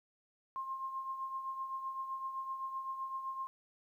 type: tone with tremolo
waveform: sine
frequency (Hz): 1063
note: C6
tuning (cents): +27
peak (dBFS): -35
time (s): 0.56-3.47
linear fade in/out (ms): 0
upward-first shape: triangle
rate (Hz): 7.8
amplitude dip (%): 60
effects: 12-bit